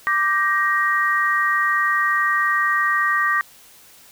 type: chord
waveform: sine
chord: G minor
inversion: second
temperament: just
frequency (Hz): 1176 / 1568 / 1881.6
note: D6 / G6 / Bb6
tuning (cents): +2 / 0 / +16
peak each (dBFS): -20 / -25 / -19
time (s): 0.07-3.41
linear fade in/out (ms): 0
effects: white hiss -48 dBFS RMS until 4.11 s